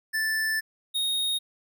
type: tone pair in turn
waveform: square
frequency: 1760 / 3729 Hz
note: A6 / A#7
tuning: 0 / 0 cents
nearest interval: octave + minor second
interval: 1300 cents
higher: second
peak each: -25 dBFS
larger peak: neither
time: 0.13-0.61 / 0.94-1.39 s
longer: first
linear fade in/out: 20 ms
effects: none